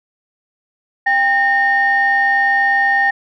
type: tone pair together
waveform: sine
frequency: 794 / 1835.8 Hz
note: G5 / A#6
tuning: +22 / -27 cents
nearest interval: octave + minor third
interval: 1451 cents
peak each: -15 / -12 dBFS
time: 1.06-3.11 s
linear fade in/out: 10 ms
effects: tanh soft clip ceiling -5 dBFS